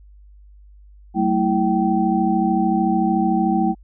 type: tone cluster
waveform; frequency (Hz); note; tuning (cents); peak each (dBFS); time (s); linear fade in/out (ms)
sine; 190.6 / 224.1 / 327.1 / 772; G3 / A3 / E4 / G5; -48 / +32 / -13 / -27; -21; 1.14-3.75; 50
effects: added 50 Hz sine -43 dBFS peak until 3.83 s